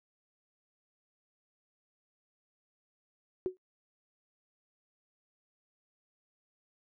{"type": "tone with exponential decay", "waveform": "sine", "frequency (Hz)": 370, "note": "F#4", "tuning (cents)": 0, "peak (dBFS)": -25, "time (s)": [3.46, 3.57], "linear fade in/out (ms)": 0, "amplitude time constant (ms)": 22, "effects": ["noise-tail reverb RT60 0.1 s tail -26 dB re dry"]}